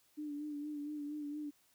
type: tone with vibrato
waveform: sine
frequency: 295.4 Hz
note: D4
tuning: 10 cents sharp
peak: -39 dBFS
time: 0.17-1.51 s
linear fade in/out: 20 ms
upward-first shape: sine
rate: 4.3 Hz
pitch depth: 39 cents each way
effects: white hiss -71 dBFS RMS until 1.74 s